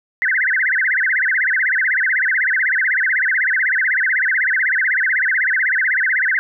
sine tone with vibrato, 1778 Hz, A6, 18 cents sharp, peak -14 dBFS, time 0.22-6.39 s, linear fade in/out 0 ms, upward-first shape sine, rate 16 Hz, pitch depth 290 cents each way, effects none

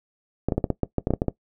clicks, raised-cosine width 2 ms, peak -8 dBFS, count 12, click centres 0.486 / 0.522 / 0.58 / 0.642 / 0.703 / 0.833 / 0.983 / 1.071 / 1.106 / 1.137 / 1.219 / 1.283 s, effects noise-tail reverb RT60 0.1 s tail -18 dB re dry

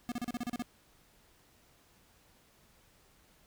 square tone bursts, 241.7 Hz, B3, 37 cents flat, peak -34 dBFS, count 9, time 0.09-0.622 s, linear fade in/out 0 ms, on 28 ms, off 35 ms, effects pink hiss -65 dBFS RMS until 3.46 s

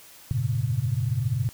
sine tone cluster, 91 / 103.6 / 118.3 / 139.1 Hz, F#2 / G#2 / A#2 / C#3, -28 / -4 / +26 / +6 cents, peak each -34 / -31 / -25 / -28 dBFS, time 0.31-1.49 s, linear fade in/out 0 ms, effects white hiss -49 dBFS RMS until 1.53 s

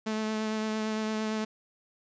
sawtooth tone with vibrato, 217.2 Hz, A3, 22 cents flat, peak -25 dBFS, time 0.06-1.45 s, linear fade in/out 10 ms, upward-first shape triangle, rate 8.8 Hz, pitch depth 17 cents each way, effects resampled to 16000 Hz + 10-bit

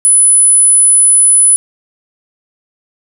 sine tone, 10000 Hz, D#9, 8 cents sharp, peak -4 dBFS, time 0.05-1.56 s, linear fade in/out 0 ms, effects none

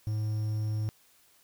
triangle tone with quantisation, 107.6 Hz, A2, 38 cents flat, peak -26 dBFS, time 0.07-0.89 s, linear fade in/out 0 ms, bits 9, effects white hiss -63 dBFS RMS until 1.43 s

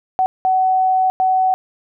sine tone bursts at uneven times, 751 Hz, F#5, 26 cents sharp, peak -12 dBFS, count 3, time 0.19-0.26 / 0.45-1.1 / 1.2-1.54 s, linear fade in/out 0 ms, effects none

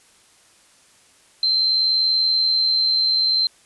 sine tone with amplitude modulation, 4115 Hz, C8, 30 cents flat, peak -14 dBFS, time 1.43-3.47 s, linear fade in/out 2 ms, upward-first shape sine, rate 80.5 Hz, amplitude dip 35%, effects white hiss -54 dBFS RMS until 3.65 s + resampled to 24000 Hz

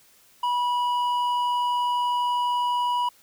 sine tone with hard clipping, 976 Hz, B5, 21 cents flat, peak -23 dBFS, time 0.43-3.09 s, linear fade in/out 5 ms, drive 6 dB, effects white hiss -57 dBFS RMS until 3.22 s

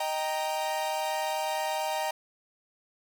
45% pulse chord, Eb major, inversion none, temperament equal, 622.3 / 784 / 932.3 Hz, Eb5 / G5 / Bb5, 0 / 0 / 0 cents, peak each -33 dBFS, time 0-2.11 s, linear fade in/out 5 ms, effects none

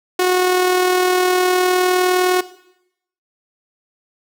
sawtooth tone with amplitude modulation, 365.1 Hz, F#4, 23 cents flat, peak -8 dBFS, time 0.19-2.41 s, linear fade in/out 5 ms, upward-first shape sine, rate 39.6 Hz, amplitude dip 35%, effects noise-tail reverb RT60 0.8 s tail -17 dB re dry

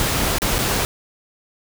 pink noise with dropouts, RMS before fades -20 dBFS, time 0-0.85 s, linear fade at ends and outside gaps 0 ms, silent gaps 0.384-0.419 / 0.583-0.588 s, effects none

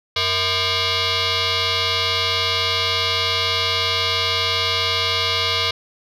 sine tone with frequency modulation, 466.2 Hz, A#4, in tune, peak -16 dBFS, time 0.16-5.71 s, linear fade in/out 5 ms, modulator 558 Hz, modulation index 7.8, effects tanh soft clip ceiling -14 dBFS

